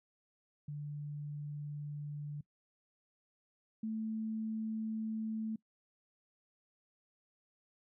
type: tone pair in turn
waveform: sine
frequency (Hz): 146.83 / 220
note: D3 / A3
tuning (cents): 0 / 0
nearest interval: perfect fifth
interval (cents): 700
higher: second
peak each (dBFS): -39 / -35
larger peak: second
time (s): 0.68-2.41 / 3.83-5.56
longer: neither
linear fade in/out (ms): 5
effects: noise-tail reverb RT60 0.1 s tail -22 dB re dry